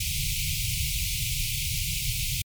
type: band-stop noise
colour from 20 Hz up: pink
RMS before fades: -28 dBFS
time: 0-2.42 s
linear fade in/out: 5 ms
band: 160 to 2200 Hz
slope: 96 dB/octave
effects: MP3 96 kbps